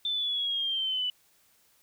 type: exponential sweep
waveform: sine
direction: down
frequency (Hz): 3559 to 2966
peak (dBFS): -27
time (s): 0.05-1.1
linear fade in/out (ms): 2
effects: white hiss -65 dBFS RMS until 1.82 s